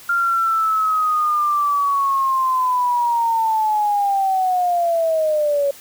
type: linear sweep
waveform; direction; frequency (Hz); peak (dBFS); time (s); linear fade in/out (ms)
sine; down; 1396.9 to 556; -15; 0.09-5.71; 5
effects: white hiss -42 dBFS RMS until 5.8 s